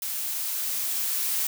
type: noise with level ramp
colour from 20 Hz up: blue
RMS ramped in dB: -31 to -26 dBFS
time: 0.02-1.47 s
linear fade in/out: 2 ms
effects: none

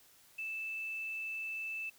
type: tone with quantisation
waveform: sine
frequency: 2637 Hz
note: E7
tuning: in tune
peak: -37 dBFS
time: 0.38-1.9 s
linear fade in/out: 10 ms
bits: 10
effects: white hiss -63 dBFS RMS until 1.98 s

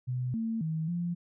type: tone with pitch steps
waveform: sine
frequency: 125.8 / 225.5 / 159.2 / 173.3 Hz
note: B2 / A3 / D#3 / F3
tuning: +32 / +43 / +40 / -13 cents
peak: -29 dBFS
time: 0.07-1.15 s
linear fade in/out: 20 ms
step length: 270 ms
effects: none

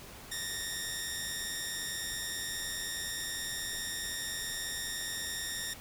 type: tone pair together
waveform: 10% pulse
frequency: 1775.2 / 1864.7 Hz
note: A6 / A#6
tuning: +15 / 0 cents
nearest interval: minor second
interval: 85 cents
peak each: -31 / -28 dBFS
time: 0.31-5.74 s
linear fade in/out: 10 ms
effects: pink hiss -49 dBFS RMS until 5.8 s

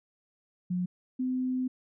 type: tone pair in turn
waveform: sine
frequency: 179.9 / 255.6 Hz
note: F#3 / C4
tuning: -48 / -40 cents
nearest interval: tritone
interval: 608 cents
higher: second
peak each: -27 dBFS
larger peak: neither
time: 0.7-0.86 / 1.19-1.68 s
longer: second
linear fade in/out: 10 ms
effects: none

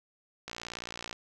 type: click train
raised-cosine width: 0.2 ms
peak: -21 dBFS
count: 39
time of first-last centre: 0.48-1.128 s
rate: 58.6 Hz
effects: none

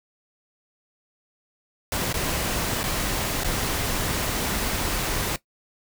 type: noise with dropouts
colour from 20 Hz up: pink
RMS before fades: -26 dBFS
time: 1.92-5.36 s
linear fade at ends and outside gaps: 1 ms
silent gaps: 2.127-2.141 / 2.832-2.839 / 3.435-3.445 s
effects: noise-tail reverb RT60 0.1 s tail -17 dB re dry

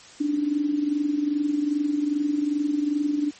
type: tone with amplitude modulation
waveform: sine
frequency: 293.7 Hz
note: D4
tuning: in tune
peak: -18 dBFS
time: 0.2-3.31 s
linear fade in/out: 10 ms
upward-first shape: sine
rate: 22.5 Hz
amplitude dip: 65%
effects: white hiss -47 dBFS RMS until 3.39 s + MP3 32 kbps

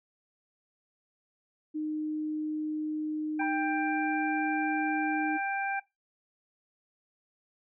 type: tone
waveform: sine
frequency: 307.1 Hz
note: D#4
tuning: 23 cents flat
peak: -30 dBFS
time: 1.74-5.38 s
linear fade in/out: 20 ms
type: harmonic tone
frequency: 789 Hz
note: G5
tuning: 11 cents sharp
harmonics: 1 / 2 / 3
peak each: -31 / -34 / -36 dBFS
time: 3.39-5.8 s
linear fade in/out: 10 ms
type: tone with exponential decay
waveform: sine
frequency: 959 Hz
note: A#5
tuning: 49 cents sharp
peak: -35 dBFS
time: 3.41-3.52 s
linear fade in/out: 5 ms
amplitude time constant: 23 ms
effects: noise-tail reverb RT60 0.2 s tail -20 dB re dry

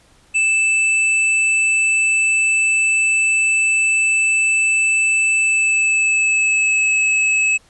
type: tone with pitch glide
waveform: square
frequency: 2637 to 2590 Hz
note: E7 to E7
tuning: 0 to -31 cents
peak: -14 dBFS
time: 0.34-7.58 s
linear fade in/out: 20 ms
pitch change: -31 cents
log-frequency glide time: 5.39-6.91 s
effects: pink hiss -53 dBFS RMS until 7.69 s + resampled to 24000 Hz

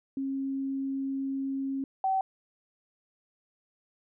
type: tone pair in turn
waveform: sine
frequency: 270.8 / 765.9 Hz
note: C#4 / G5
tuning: -40 / -40 cents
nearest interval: octave + tritone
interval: 1800 cents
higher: second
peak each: -29 / -24 dBFS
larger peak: second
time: 0.17-1.84 / 2.04-2.21 s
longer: first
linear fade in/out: 2 ms
effects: none

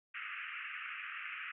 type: band-pass noise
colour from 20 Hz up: white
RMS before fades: -44 dBFS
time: 0.14-1.52 s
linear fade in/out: 10 ms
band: 1200 to 2800 Hz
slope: 96 dB/octave
effects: none

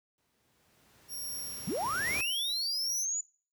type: noise with exponential growth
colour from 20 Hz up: pink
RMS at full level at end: -37 dBFS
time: 0.18-2.21 s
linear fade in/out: 1 ms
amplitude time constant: 440 ms
type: tone with tremolo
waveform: 5% pulse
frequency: 5588 Hz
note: F8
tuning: in tune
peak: -30 dBFS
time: 1.08-3.06 s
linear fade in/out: 50 ms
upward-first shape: sine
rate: 1.1 Hz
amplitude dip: 55%
type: linear sweep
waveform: sine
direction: up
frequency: 130 to 7020 Hz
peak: -30 dBFS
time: 1.67-3.21 s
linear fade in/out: 5 ms
effects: noise-tail reverb RT60 0.4 s tail -23 dB re dry + high-pass 80 Hz 12 dB/octave

